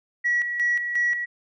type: tone with tremolo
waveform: sine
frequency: 1927 Hz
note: B6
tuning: 43 cents flat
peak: -18 dBFS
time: 0.24-1.26 s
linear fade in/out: 20 ms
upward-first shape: square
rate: 2.8 Hz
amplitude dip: 55%
effects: tanh soft clip ceiling -15 dBFS